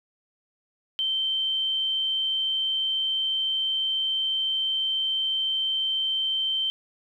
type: tone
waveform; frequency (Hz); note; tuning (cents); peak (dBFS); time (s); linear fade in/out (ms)
sine; 3113; G7; -13; -23; 0.99-6.7; 0
effects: 10-bit